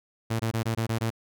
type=tone bursts; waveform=sawtooth; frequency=113.3 Hz; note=A#2; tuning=49 cents flat; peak=-21 dBFS; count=7; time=0.3-1.104 s; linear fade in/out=10 ms; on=96 ms; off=22 ms; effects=none